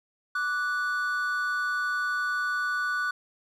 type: tone pair together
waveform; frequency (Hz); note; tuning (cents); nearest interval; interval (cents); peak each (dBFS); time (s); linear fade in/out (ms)
triangle; 1166.7 / 1478; D6 / F#6; -12 / -2; major third; 410; -30 / -25; 0.35-3.11; 5
effects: none